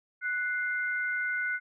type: tone pair together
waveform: sine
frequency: 1480 / 2096 Hz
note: F#6 / C7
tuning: 0 / +2 cents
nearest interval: tritone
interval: 602 cents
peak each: -29 / -34 dBFS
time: 0.21-1.6 s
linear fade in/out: 50 ms
effects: none